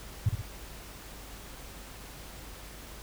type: tone with echo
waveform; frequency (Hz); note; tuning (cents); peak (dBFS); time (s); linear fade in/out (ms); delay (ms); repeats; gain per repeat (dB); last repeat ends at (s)
sine; 104.2; G#2; +6; -20; 0.26-0.29; 5; 63; 2; -6; 0.416
effects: added 50 Hz sine -47 dBFS peak until 3.02 s + pink hiss -47 dBFS RMS until 3.02 s